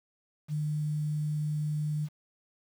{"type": "tone with quantisation", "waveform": "sine", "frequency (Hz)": 150.9, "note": "D3", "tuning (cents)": 47, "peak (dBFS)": -28, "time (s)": [0.48, 2.09], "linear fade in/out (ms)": 50, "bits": 9, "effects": []}